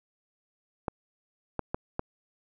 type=clicks; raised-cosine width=1 ms; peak=-15 dBFS; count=4; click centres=0.882 / 1.593 / 1.745 / 1.994 s; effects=none